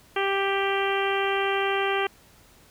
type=harmonic tone; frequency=393 Hz; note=G4; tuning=4 cents sharp; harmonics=1 / 2 / 3 / 4 / 5 / 6 / 7 / 8; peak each=-26 / -29 / -31 / -32 / -33 / -34 / -34 / -35 dBFS; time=0.16-2.07 s; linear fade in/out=5 ms; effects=pink hiss -55 dBFS RMS until 2.7 s